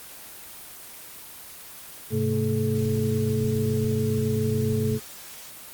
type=tone cluster; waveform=sine; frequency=104 / 131.2 / 222 / 429.2 Hz; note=G#2 / C3 / A3 / A4; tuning=+3 / +5 / +16 / -43 cents; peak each=-27 dBFS; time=2.1-5 s; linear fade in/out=50 ms; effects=white hiss -42 dBFS RMS until 5.73 s + Opus 24 kbps